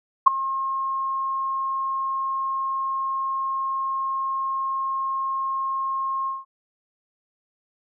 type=tone with ADSR envelope; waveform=sine; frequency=1073 Hz; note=C6; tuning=43 cents sharp; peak=-5 dBFS; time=0.26-6.45 s; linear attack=14 ms; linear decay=8 ms; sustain=-18 dB; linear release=180 ms; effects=none